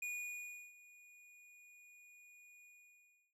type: tone with ADSR envelope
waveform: square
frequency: 2452 Hz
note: D#7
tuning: 26 cents flat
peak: -40 dBFS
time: 0.02-3.34 s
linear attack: 5 ms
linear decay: 700 ms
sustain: -20 dB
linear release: 700 ms
effects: low-pass 12000 Hz 12 dB/octave